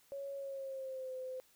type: tone with pitch glide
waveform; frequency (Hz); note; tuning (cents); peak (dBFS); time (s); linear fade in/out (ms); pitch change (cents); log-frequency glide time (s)
sine; 555 to 514.9; C#5 to C5; +2 to -28; -40; 0.12-1.4; 0; -130; 0.35-1.13
effects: white hiss -68 dBFS RMS until 1.55 s